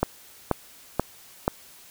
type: click train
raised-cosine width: 1 ms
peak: -6 dBFS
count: 4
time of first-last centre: 0.03-1.479 s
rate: 2.07 Hz
effects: white hiss -50 dBFS RMS until 1.9 s